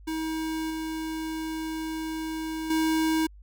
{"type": "tone with level steps", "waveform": "square", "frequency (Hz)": 318.6, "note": "D#4", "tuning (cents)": 41, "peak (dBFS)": [-29, -31, -23], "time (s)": [0.07, 3.27], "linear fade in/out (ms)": 10, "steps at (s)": [0.7, 2.7], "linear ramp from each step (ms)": 5, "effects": ["added 50 Hz sine -46 dBFS peak until 3.42 s"]}